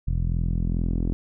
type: tone with low-pass filter sweep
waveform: sawtooth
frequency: 42.32 Hz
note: E1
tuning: 46 cents sharp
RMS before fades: -24 dBFS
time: 0.07-1.13 s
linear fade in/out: 0 ms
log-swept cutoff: 130 to 290 Hz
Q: 1.8
effects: none